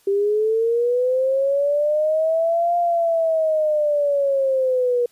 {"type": "linear two-way sweep", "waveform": "sine", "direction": "up then down", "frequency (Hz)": [392, 698.5, 479.3], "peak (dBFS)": -16, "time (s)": [0.07, 5.06], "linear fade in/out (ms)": 5, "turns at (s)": 2.77, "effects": ["white hiss -58 dBFS RMS until 5.11 s", "resampled to 32000 Hz"]}